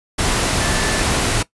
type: tone in noise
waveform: sine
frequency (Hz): 1749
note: A6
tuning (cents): -11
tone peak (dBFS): -27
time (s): 0.6-1.02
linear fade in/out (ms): 10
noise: pink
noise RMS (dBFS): -18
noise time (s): 0.18-1.43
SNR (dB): -12
effects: noise-tail reverb RT60 0.1 s tail -18 dB re dry + resampled to 24000 Hz